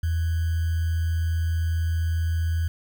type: tone with sample-and-hold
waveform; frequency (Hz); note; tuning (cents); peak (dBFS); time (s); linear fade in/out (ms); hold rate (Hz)
sine; 82.41; E2; 0; -21; 0.03-2.68; 5; 1575
effects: none